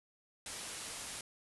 white low-pass noise, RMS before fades -45 dBFS, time 0.46-1.21 s, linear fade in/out 2 ms, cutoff 11000 Hz, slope 96 dB/octave, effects none

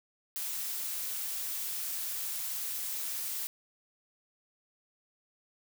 blue noise, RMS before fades -36 dBFS, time 0.36-3.47 s, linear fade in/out 0 ms, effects none

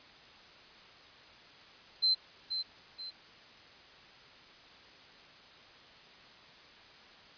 sine tone with echo, 4094 Hz, C8, 38 cents flat, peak -24 dBFS, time 2.02-2.15 s, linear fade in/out 20 ms, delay 480 ms, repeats 2, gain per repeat -8 dB, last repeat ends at 3.11 s, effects white hiss -55 dBFS RMS until 7.37 s + resampled to 11025 Hz

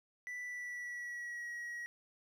triangle tone with pitch glide, 1975.5 to 1907.1 Hz, B6 to A#6, 0 to +39 cents, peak -39 dBFS, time 0.27-1.86 s, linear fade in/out 0 ms, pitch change -61 cents, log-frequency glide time 0.43-1.48 s, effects none

